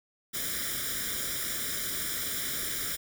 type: noise with comb filter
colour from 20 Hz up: white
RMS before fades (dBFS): -33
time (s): 0.33-2.97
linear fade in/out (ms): 20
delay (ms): 0.56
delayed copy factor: +0.9
effects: none